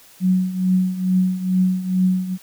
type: tone with tremolo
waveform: sine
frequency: 185 Hz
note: F#3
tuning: in tune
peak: -12 dBFS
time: 0.2-2.38 s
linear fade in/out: 50 ms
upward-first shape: triangle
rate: 2.3 Hz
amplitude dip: 80%
effects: white hiss -48 dBFS RMS until 2.42 s